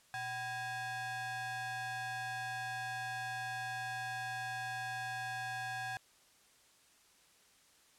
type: ring-modulated tone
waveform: square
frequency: 440 Hz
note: A4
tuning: in tune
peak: -36 dBFS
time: 0.14-5.97 s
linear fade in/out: 0 ms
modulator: 1200 Hz
effects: white hiss -66 dBFS RMS until 7.98 s + low-pass 10000 Hz 12 dB/octave